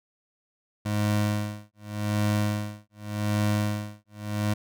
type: tone with tremolo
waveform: 25% pulse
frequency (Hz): 104.8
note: G#2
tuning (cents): +16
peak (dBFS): -18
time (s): 0.85-4.54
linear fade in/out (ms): 10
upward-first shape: sine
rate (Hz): 0.86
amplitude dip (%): 100
effects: none